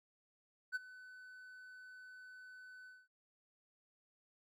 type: tone with ADSR envelope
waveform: triangle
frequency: 1506 Hz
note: F#6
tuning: 30 cents sharp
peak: -32 dBFS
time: 0.72-3.08 s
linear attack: 35 ms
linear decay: 23 ms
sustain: -19 dB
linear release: 220 ms
effects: none

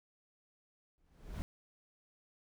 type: noise with exponential growth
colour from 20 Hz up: brown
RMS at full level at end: -37 dBFS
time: 0.98-1.42 s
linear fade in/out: 0 ms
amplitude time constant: 95 ms
effects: none

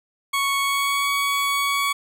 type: tone with pitch glide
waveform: 20% pulse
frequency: 1108.7 to 1124.8 Hz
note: C#6 to C#6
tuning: 0 to +25 cents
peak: -15 dBFS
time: 0.33-1.93 s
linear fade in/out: 10 ms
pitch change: +25 cents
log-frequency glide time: 0.6-1.09 s
effects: none

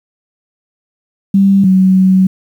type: tone pair in turn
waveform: sine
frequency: 196 / 188.02 Hz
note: G3 / F#3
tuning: 0 / +28 cents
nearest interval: minor second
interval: 72 cents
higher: first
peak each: -5 dBFS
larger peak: neither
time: 1.34-1.64 / 1.64-2.27 s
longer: second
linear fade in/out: 5 ms
effects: 7-bit

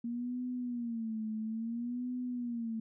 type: tone with vibrato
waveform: sine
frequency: 233.1 Hz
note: A#3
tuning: in tune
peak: -34 dBFS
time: 0.04-2.8 s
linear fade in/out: 5 ms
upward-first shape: sine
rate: 0.59 Hz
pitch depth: 120 cents each way
effects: none

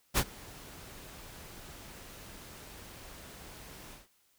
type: noise with ADSR envelope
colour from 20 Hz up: pink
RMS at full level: -25 dBFS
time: 0.14-4.08 s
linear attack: 39 ms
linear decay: 57 ms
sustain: -24 dB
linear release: 160 ms
effects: white hiss -70 dBFS RMS until 4.38 s

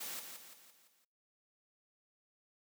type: noise with echo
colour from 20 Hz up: white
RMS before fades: -43 dBFS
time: 0-0.2 s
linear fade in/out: 10 ms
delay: 170 ms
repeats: 5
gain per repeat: -6 dB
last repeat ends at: 1.05 s
effects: noise-tail reverb RT60 0.5 s tail -26 dB re dry + high-pass 200 Hz 12 dB/octave

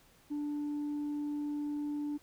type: tone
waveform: sine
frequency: 293.7 Hz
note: D4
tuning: in tune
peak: -31 dBFS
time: 0.3-2.18 s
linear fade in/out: 20 ms
effects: tanh soft clip ceiling -32 dBFS + pink hiss -64 dBFS RMS until 2.22 s

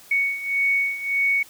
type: beating tone pair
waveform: sine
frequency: 2225 / 2226.7 Hz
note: C#7 / C#7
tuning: +6 / +7 cents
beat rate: 1.7 Hz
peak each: -25 / -21 dBFS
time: 0.11-1.43 s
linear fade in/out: 5 ms
effects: white hiss -48 dBFS RMS until 1.49 s

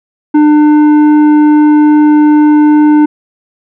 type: tone with tanh clipping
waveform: sine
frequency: 300.2 Hz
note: D4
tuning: 38 cents sharp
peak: -4 dBFS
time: 0.34-3.06 s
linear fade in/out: 10 ms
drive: 9 dB
effects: none

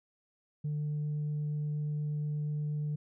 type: tone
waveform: sine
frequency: 149.3 Hz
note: D3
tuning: 29 cents sharp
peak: -29 dBFS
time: 0.64-2.96 s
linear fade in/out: 10 ms
effects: tanh soft clip ceiling -29 dBFS

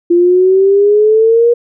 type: exponential sweep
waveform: sine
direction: up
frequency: 342.9 to 478.8 Hz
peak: -5 dBFS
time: 0.1-1.54 s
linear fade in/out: 10 ms
effects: none

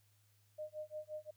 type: tone with tremolo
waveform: sine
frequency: 612 Hz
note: D#5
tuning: 29 cents flat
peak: -40 dBFS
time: 0.58-1.31 s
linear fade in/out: 10 ms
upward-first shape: sine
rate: 5.7 Hz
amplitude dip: 100%
effects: added 103 Hz sine -70 dBFS peak until 1.36 s + white hiss -75 dBFS RMS until 1.36 s

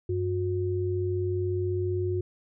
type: tone pair together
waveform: sine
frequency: 96.22 / 361.6 Hz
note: G2 / F#4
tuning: -32 / -40 cents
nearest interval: octave + major seventh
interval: 2292 cents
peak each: -28 dBFS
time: 0.09-2.21 s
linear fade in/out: 5 ms
effects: none

